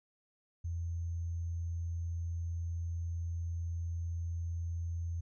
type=tone with sample-and-hold; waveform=sine; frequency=84.5 Hz; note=E2; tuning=43 cents sharp; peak=-34 dBFS; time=0.64-5.21 s; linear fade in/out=10 ms; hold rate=6300 Hz; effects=resampled to 24000 Hz